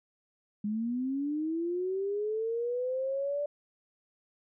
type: linear sweep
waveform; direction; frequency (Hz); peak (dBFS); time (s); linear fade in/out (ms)
sine; up; 204 to 587; -29; 0.64-3.46; 5
effects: none